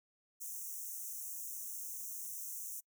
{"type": "high-pass noise", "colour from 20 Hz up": "white", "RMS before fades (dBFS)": -44, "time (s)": [0.4, 2.81], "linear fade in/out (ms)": 20, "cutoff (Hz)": 5800, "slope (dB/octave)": 96, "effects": ["noise-tail reverb RT60 0.1 s tail -26 dB re dry"]}